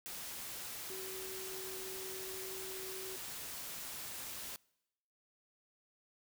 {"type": "tone in noise", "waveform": "sine", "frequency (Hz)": 378.6, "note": "F#4", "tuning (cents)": 40, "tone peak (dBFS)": -46, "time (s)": [0.9, 3.16], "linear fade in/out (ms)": 0, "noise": "white", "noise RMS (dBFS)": -45, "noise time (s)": [0.06, 4.56], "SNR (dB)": -4, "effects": ["noise-tail reverb RT60 0.9 s tail -25 dB re dry"]}